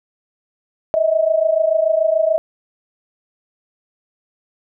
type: tone pair together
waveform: sine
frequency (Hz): 622.3 / 649.2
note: D#5 / E5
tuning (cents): 0 / -27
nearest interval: minor second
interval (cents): 73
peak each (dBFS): -17 / -15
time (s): 0.94-2.38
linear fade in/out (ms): 0
effects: none